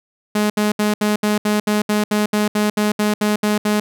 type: tone bursts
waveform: sawtooth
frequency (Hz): 210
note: G#3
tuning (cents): +19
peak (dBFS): -11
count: 16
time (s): 0.35-3.8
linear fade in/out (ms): 5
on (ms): 150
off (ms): 70
effects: none